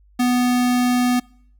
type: tone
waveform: square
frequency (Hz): 247.2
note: B3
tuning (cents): +2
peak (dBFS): -16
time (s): 0.19-1.2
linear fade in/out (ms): 10
effects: noise-tail reverb RT60 0.6 s tail -25 dB re dry + added 50 Hz sine -50 dBFS peak until 1.59 s